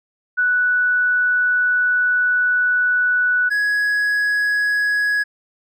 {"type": "tone pair in turn", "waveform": ["sine", "triangle"], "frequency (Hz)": [1480, 1671.2], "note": ["F#6", "G#6"], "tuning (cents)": [0, 10], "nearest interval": "major second", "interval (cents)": 210, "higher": "second", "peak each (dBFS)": -14, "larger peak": "neither", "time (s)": [[0.37, 3.5], [3.5, 5.24]], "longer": "first", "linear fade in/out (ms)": 20, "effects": []}